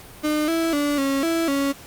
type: tone with pitch steps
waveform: 35% pulse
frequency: 302.9 / 329.3 / 290.1 / 274 / 330.6 / 278 Hz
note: D#4 / E4 / D4 / C#4 / E4 / C#4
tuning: -46 / -2 / -21 / -20 / +5 / +5 cents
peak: -18 dBFS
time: 0.23-1.73 s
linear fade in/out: 20 ms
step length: 250 ms
effects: pink hiss -43 dBFS RMS until 1.86 s + Opus 48 kbps